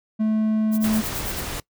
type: tone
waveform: triangle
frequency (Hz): 217.3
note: A3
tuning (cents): -21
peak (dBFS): -16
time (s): 0.19-1.02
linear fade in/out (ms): 20
type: noise with tremolo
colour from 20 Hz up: violet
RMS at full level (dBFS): -29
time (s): 0.71-1.43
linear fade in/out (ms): 50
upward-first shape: sine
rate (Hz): 9.1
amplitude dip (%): 100
type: noise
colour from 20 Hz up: pink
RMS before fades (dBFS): -30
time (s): 0.84-1.6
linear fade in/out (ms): 2
effects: noise-tail reverb RT60 0.1 s tail -22 dB re dry